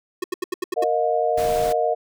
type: tone bursts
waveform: square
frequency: 364.9 Hz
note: F#4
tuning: 24 cents flat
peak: -23 dBFS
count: 7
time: 0.22-0.841 s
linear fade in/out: 5 ms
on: 21 ms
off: 79 ms
type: chord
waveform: sine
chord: Bb suspended fourth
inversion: none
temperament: equal with one note detuned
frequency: 466.2 / 622.3 / 713.5 Hz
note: Bb4 / Eb5 / F5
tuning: 0 / 0 / +37 cents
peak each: -23 / -22 / -22 dBFS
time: 0.76-1.95 s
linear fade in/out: 20 ms
type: noise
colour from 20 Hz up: pink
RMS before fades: -32 dBFS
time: 1.37-1.73 s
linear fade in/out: 10 ms
effects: none